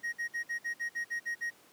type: tone bursts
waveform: triangle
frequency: 1880 Hz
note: A#6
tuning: 14 cents sharp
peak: -30 dBFS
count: 10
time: 0.03-1.506 s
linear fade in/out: 20 ms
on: 99 ms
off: 54 ms
effects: pink hiss -60 dBFS RMS until 1.72 s + high-pass 200 Hz 12 dB/octave